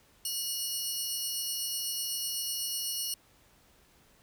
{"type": "tone cluster", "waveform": "15% pulse", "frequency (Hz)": [2898, 4343, 5380], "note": ["F#7", "C#8", "E8"], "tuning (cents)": [-37, -36, 34], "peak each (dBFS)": [-29, -30, -32], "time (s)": [0.25, 3.14], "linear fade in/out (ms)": 2, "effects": ["pink hiss -63 dBFS RMS until 4.22 s"]}